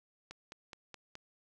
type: click train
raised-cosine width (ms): 0.2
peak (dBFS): -29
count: 5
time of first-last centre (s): 0.31-1.154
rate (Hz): 4.74
effects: none